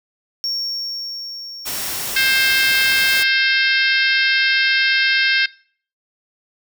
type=tone with exponential decay; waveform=triangle; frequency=5510 Hz; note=F8; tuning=24 cents flat; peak=-18 dBFS; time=0.44-4.31 s; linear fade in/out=0 ms; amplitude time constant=840 ms
type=noise; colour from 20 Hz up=white; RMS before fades=-25 dBFS; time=1.65-3.24 s; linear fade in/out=20 ms
type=harmonic tone; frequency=529 Hz; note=C5; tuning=19 cents sharp; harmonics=3 / 4 / 5 / 6 / 7 / 8 / 9 / 10; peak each=-18 / -20 / -22 / -24 / -25 / -26 / -27 / -28 dBFS; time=2.16-5.46 s; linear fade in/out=5 ms
effects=noise-tail reverb RT60 0.5 s tail -22 dB re dry